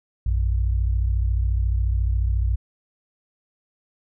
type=tone pair together; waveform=sine; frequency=58.31 / 92.5 Hz; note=A#1 / F#2; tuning=+1 / 0 cents; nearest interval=minor sixth; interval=799 cents; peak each=-19 / -25 dBFS; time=0.26-2.56 s; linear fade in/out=5 ms; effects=none